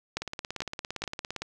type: two click trains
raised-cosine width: 0.2 ms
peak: -12 / -17 dBFS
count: 3 / 22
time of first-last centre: 0.17-1.04 / 0.22-1.42 s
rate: 2.3 / 17.5 Hz
effects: none